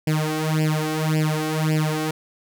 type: tone with flanger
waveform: sawtooth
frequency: 155.56 Hz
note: D#3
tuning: in tune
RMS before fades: -22 dBFS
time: 0.07-2.11 s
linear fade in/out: 5 ms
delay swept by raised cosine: 0.39 to 2.69 ms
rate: 1.8 Hz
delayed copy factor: +1
effects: none